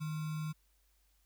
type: tone with sample-and-hold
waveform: sine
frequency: 155.56 Hz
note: D#3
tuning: in tune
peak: -35 dBFS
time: 0-0.53 s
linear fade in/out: 20 ms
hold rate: 1225 Hz
effects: added 50 Hz sine -70 dBFS peak until 1.25 s + white hiss -75 dBFS RMS until 1.25 s